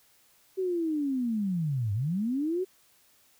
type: linear two-way sweep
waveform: sine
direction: down then up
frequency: 384.4 to 96.7 to 384.4 Hz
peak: -26 dBFS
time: 0.57-2.65 s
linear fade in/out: 20 ms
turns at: 1.93 s
effects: white hiss -63 dBFS RMS until 3.39 s